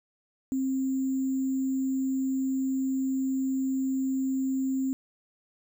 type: tone with sample-and-hold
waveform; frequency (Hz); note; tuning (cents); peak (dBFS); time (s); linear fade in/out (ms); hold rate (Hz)
sine; 265.1; C4; +23; -25; 0.52-4.93; 0; 7350
effects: none